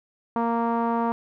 sawtooth tone with low-pass filter, 232.3 Hz, A#3, 6 cents flat, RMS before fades -24 dBFS, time 0.36-1.12 s, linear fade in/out 0 ms, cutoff 1000 Hz, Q 3.9, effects none

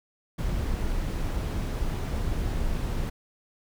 brown noise, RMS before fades -28 dBFS, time 0.38-3.1 s, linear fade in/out 10 ms, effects none

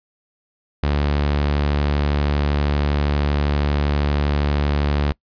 sawtooth tone, 72.6 Hz, D2, 19 cents flat, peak -13 dBFS, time 0.83-5.12 s, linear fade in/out 0 ms, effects noise-tail reverb RT60 0.1 s tail -24 dB re dry + resampled to 11025 Hz

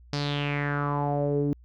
sawtooth tone with low-pass filter sweep, 144.4 Hz, D3, 29 cents flat, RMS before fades -27 dBFS, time 0.13-1.53 s, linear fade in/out 0 ms, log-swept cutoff 5100 to 320 Hz, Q 4.9, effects added 60 Hz sine -49 dBFS peak until 1.64 s

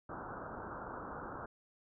white low-pass noise, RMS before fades -45 dBFS, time 0.09-1.46 s, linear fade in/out 5 ms, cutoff 1500 Hz, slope 96 dB/octave, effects none

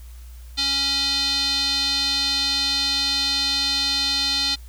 square tone with band-pass filter, 277.2 Hz, C#4, in tune, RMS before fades -22 dBFS, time 0.57-4.56 s, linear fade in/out 20 ms, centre 4100 Hz, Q 5.8, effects added 60 Hz sine -37 dBFS peak until 4.68 s + white hiss -53 dBFS RMS until 4.68 s

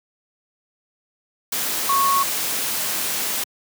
sine tone in noise, 1102 Hz, C#6, 11 cents flat, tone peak -16 dBFS, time 1.89-2.23 s, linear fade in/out 5 ms, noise white, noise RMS -24 dBFS, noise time 1.52-3.44 s, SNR +5 dB, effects high-pass 150 Hz 12 dB/octave

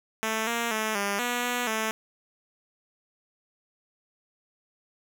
5% pulse tone with pitch steps, 220.6 / 234 / 217.8 / 201 / 243.3 / 244.6 / 219.8 Hz, A3 / A#3 / A3 / G3 / B3 / B3 / A3, +5 / +7 / -17 / +44 / -26 / -16 / -2 cents, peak -15 dBFS, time 0.23-1.91 s, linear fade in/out 0 ms, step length 240 ms, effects none

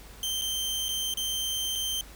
sawtooth tone with dropouts, 3126 Hz, G7, 6 cents flat, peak -25 dBFS, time 0.23-2.01 s, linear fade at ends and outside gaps 1 ms, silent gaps 0.413-0.419 / 0.884-0.889 / 1.139-1.172 / 1.754-1.757 s, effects added 50 Hz sine -47 dBFS peak until 2.15 s + pink hiss -50 dBFS RMS until 2.15 s

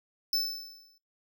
square tone with exponential decay, 5274 Hz, E8, in tune, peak -24 dBFS, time 0.33-0.98 s, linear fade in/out 2 ms, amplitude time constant 140 ms, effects noise-tail reverb RT60 0.4 s tail -23 dB re dry

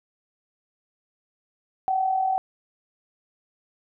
sine tone with amplitude modulation, 760 Hz, F#5, 46 cents sharp, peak -18 dBFS, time 1.88-2.38 s, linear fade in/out 0 ms, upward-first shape sine, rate 40.5 Hz, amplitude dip 55%, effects none

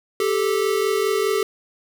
square tone pair together, 392 / 436.9 Hz, G4 / A4, 0 / -12 cents, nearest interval major second, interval 188 cents, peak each -22 dBFS, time 0.2-1.43 s, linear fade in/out 2 ms, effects none

